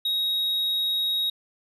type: tone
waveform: triangle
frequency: 3785 Hz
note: A#7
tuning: 26 cents sharp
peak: -21 dBFS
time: 0.05-1.3 s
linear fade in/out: 5 ms
effects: resampled to 32000 Hz